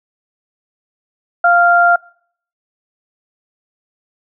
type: tone pair together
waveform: sine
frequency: 697 / 1391.6 Hz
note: F5 / F6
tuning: -4 / -7 cents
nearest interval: octave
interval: 1197 cents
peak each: -10 dBFS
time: 1.44-1.96 s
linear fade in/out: 5 ms
effects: noise-tail reverb RT60 0.6 s tail -25 dB re dry